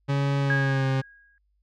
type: tone with pitch glide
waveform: 40% pulse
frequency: 140 to 133.52 Hz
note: C#3 to C3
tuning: +18 to +35 cents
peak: -21 dBFS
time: 0.08-1.02 s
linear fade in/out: 20 ms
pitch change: -83 cents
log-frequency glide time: 0.39-0.87 s
type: tone with exponential decay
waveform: sine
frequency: 1642 Hz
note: G#6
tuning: 20 cents flat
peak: -21 dBFS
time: 0.5-1.38 s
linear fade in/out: 1 ms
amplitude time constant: 190 ms
effects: added 50 Hz sine -66 dBFS peak until 1.62 s + low-pass 4000 Hz 12 dB/octave